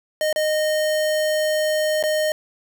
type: tone with dropouts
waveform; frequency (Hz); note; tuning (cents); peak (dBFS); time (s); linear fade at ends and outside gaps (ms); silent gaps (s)
square; 616; D#5; -17; -19; 0.21-2.32; 1; 0.328-0.36 / 2.027-2.037
effects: 8-bit